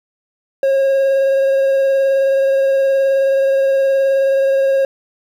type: tone with vibrato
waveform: triangle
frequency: 542 Hz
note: C#5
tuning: 39 cents flat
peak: -9 dBFS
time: 0.63-4.85 s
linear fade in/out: 2 ms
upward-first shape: triangle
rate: 19 Hz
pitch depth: 19 cents each way
effects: 8-bit